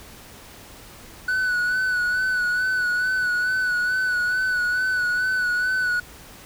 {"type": "tone with vibrato", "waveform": "triangle", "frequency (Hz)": 1486, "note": "F#6", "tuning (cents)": 7, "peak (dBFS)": -18, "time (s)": [1.28, 6], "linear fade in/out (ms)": 5, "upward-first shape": "sine", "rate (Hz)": 2.3, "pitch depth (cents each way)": 35, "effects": ["pink hiss -44 dBFS RMS until 6.45 s"]}